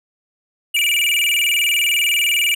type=tone with vibrato; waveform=square; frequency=2587 Hz; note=E7; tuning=33 cents flat; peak=-15 dBFS; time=0.74-2.55 s; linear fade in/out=10 ms; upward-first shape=square; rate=20 Hz; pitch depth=180 cents each way; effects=none